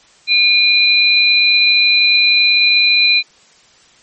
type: tone pair together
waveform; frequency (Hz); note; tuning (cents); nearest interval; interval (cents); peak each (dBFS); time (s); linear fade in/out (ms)
sine; 2418 / 4035; D7 / B7; +50 / +36; major sixth; 886; -11; 0.27-3.23; 50
effects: white hiss -48 dBFS RMS until 4.02 s + MP3 32 kbps